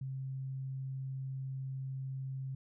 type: tone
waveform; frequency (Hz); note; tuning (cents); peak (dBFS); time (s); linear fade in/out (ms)
sine; 133.2; C3; +31; -37; 0.01-2.55; 5
effects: none